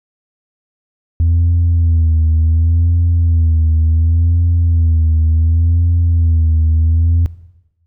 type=tone with vibrato; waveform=sine; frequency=82.41 Hz; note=E2; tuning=in tune; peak=-7 dBFS; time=1.2-7.26 s; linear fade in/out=0 ms; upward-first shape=sine; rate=0.69 Hz; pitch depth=62 cents each way; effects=noise-tail reverb RT60 1.0 s tail -18 dB re dry + tanh soft clip ceiling -7 dBFS